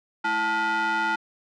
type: ring-modulated tone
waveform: square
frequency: 273.1 Hz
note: C#4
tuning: 26 cents flat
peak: -20 dBFS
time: 0.24-1.16 s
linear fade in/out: 10 ms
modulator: 1150 Hz
effects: low-pass 4000 Hz 12 dB/octave